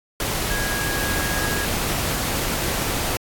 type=tone in noise; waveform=sine; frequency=1646 Hz; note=G#6; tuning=16 cents flat; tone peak=-27 dBFS; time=0.5-1.65 s; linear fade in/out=2 ms; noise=pink; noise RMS=-24 dBFS; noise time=0.2-3.17 s; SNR=-6 dB; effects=AAC 64 kbps